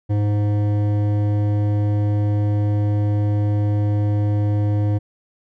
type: tone with hard clipping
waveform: sine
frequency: 103.7 Hz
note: G#2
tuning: 2 cents flat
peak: -18 dBFS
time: 0.09-4.99 s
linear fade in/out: 20 ms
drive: 12 dB
effects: none